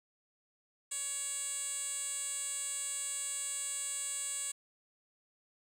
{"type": "tone with band-pass filter", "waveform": "10% pulse", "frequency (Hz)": 560, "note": "C#5", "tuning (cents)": 18, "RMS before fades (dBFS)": -38, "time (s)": [0.91, 4.52], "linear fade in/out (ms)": 10, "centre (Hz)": 8100, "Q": 4, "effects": []}